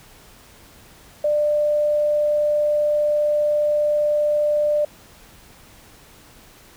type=tone; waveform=sine; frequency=595 Hz; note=D5; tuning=22 cents sharp; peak=-16 dBFS; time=1.24-4.85 s; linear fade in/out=5 ms; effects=pink hiss -48 dBFS RMS until 6.76 s